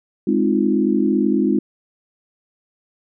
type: chord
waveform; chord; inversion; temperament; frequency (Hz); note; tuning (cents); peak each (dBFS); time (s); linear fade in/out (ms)
sine; F minor seventh; first; equal with one note detuned; 207.7 / 260.9 / 311.1 / 349.2; Ab3 / C4 / Eb4 / F4; 0 / -5 / 0 / 0; -19 / -20 / -20 / -21; 0.27-1.59; 5
effects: none